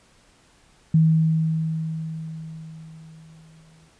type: tone with exponential decay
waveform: sine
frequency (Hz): 160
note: D#3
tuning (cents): +49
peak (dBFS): -12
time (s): 0.94-3.89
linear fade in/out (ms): 5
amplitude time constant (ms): 640
effects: pink hiss -57 dBFS RMS until 3.99 s + resampled to 22050 Hz